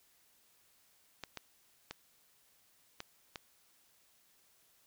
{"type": "clicks", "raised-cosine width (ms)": 0.2, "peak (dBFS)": -24, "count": 5, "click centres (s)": [1.237, 1.373, 1.91, 3.004, 3.358], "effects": ["white hiss -69 dBFS RMS until 4.86 s"]}